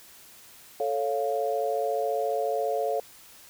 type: chord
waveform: sine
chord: A augmented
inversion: none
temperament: equal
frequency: 440 / 554.4 / 698.5 Hz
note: A4 / C#5 / E#5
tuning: 0 / 0 / 0 cents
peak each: -29 dBFS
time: 0.8-3 s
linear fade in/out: 2 ms
effects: white hiss -51 dBFS RMS until 3.49 s